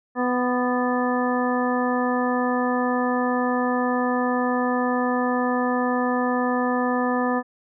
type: harmonic tone with a mistuned harmonic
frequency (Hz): 249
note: B3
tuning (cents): +14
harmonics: 1 / 2 / 3 / 4 / 5 / 7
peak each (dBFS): -23 / -26 / -28 / -29 / -30 / -31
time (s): 0.15-7.43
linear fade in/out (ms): 50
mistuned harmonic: 5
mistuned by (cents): -27
effects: none